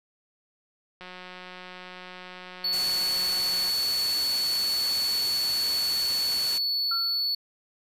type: click train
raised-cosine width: 0.3 ms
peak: -26 dBFS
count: 490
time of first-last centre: 1.01-3.697 s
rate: 182 Hz
type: tone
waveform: triangle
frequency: 4435 Hz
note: C#8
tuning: in tune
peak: -23 dBFS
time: 2.64-7.35 s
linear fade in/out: 5 ms
type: noise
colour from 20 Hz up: white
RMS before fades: -34 dBFS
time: 2.72-6.59 s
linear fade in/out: 20 ms
type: tone with exponential decay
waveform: sine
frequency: 1366 Hz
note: F6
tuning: 39 cents flat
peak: -28 dBFS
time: 6.91-7.31 s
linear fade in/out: 5 ms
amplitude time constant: 85 ms
effects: resampled to 32000 Hz